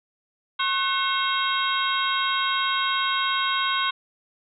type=harmonic tone with a mistuned harmonic; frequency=540 Hz; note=C#5; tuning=45 cents flat; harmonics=2 / 3 / 4 / 5 / 6 / 7; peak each=-25 / -28 / -32 / -33 / -29 / -29 dBFS; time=0.59-3.91 s; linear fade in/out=10 ms; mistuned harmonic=3; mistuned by=-130 cents; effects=none